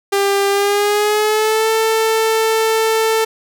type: tone with pitch glide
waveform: sawtooth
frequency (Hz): 398 to 444.2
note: G4 to A4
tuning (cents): +26 to +16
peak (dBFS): -9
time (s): 0.12-3.25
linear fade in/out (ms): 10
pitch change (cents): +190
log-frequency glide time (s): 0.49-1.7
effects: none